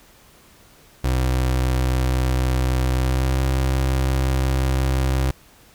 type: tone with pitch glide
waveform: 30% pulse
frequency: 63.8 to 65.71 Hz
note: C2 to C2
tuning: -43 to +8 cents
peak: -15 dBFS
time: 1.04-5.31 s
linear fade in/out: 5 ms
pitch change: +51 cents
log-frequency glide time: 2.95-3.41 s
effects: pink hiss -51 dBFS RMS until 5.74 s